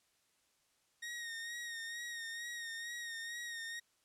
sawtooth tone with vibrato, 1864.7 Hz, A#6, in tune, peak -38 dBFS, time 1.02-3.8 s, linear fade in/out 10 ms, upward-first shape sine, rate 2.2 Hz, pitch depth 37 cents each way, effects white hiss -75 dBFS RMS until 4.04 s + low-pass 10000 Hz 12 dB/octave

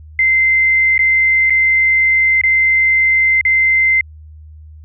sine tone with dropouts, 2077 Hz, C7, 13 cents flat, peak -9 dBFS, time 0.19-4.01 s, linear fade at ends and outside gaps 2 ms, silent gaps 0.979-0.991 / 1.498-1.504 / 2.414-2.436 / 3.412-3.451 s, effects added 77 Hz sine -34 dBFS peak until 4.84 s

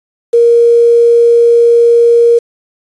sine tone with quantisation, 469.8 Hz, A#4, 13 cents sharp, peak -3 dBFS, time 0.33-2.39 s, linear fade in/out 10 ms, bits 5, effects resampled to 22050 Hz

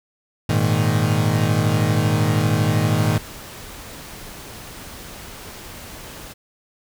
35% pulse chord, Ab suspended second, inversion none, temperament equal, 103.83 / 116.54 / 155.56 Hz, Ab2 / Bb2 / Eb3, 0 / 0 / 0 cents, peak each -19 dBFS, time 0.49-3.18 s, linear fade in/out 5 ms
pink noise, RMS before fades -37 dBFS, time 2.97-6.34 s, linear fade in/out 20 ms
effects none

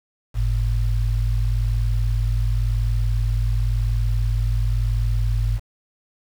sine tone pair together, 49.07 / 110 Hz, G1 / A2, +2 / 0 cents, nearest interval octave + major second, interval 1398 cents, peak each -19 / -22 dBFS, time 0.34-5.6 s, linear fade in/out 50 ms, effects 7-bit

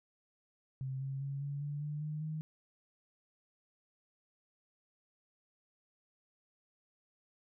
sine tone with pitch steps, 132.5 / 135.6 / 138.77 / 142.01 / 145.33 / 148.73 / 152.2 / 155.76 Hz, C3 / C#3 / C#3 / C#3 / D3 / D3 / D#3 / D#3, +22 / -38 / +2 / +42 / -18 / +22 / -38 / +2 cents, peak -36 dBFS, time 0.81-2.41 s, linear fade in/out 0 ms, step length 200 ms, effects none

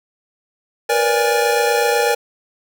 square tone cluster, 473.1 / 501 / 580 / 823 / 1750 Hz, A#4 / B4 / D5 / G#5 / A6, +26 / +25 / -22 / -16 / -10 cents, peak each -18 / -26 / -23 / -20 / -27 dBFS, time 0.89-2.15 s, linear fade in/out 10 ms, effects none

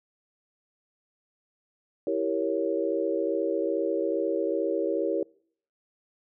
sine chord, E diminished seventh, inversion none, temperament equal, 329.6 / 392 / 466.2 / 554.4 Hz, E4 / G4 / Bb4 / Db5, 0 / 0 / 0 / 0 cents, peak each -30 dBFS, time 2.07-5.23 s, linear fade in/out 2 ms, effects noise-tail reverb RT60 0.6 s tail -26 dB re dry

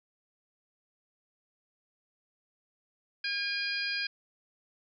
harmonic tone with a mistuned harmonic, 810 Hz, G#5, 43 cents flat, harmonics 2 / 3 / 4 / 5 / 6, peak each -35 / -36 / -41 / -40 / -35 dBFS, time 3.24-4.07 s, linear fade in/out 5 ms, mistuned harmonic 5, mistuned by +41 cents, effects none

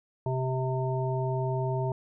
harmonic tone, 130 Hz, C3, 11 cents flat, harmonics 1 / 3 / 5 / 7, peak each -28 / -33 / -35 / -36 dBFS, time 0.26-1.92 s, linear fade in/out 2 ms, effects none

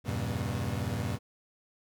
30% pulse chord, E diminished seventh, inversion none, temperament equal with one note detuned, 82.41 / 98 / 119.61 / 138.59 Hz, E2 / G2 / Bb2 / Db3, 0 / 0 / +45 / 0 cents, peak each -36 / -32 / -32 / -36 dBFS, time 0.04-1.19 s, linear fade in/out 50 ms, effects none

